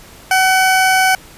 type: tone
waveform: 20% pulse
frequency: 754 Hz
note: F#5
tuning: 32 cents sharp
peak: -5 dBFS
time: 0.31-1.15 s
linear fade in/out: 2 ms
effects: pink hiss -40 dBFS RMS until 1.37 s + resampled to 32000 Hz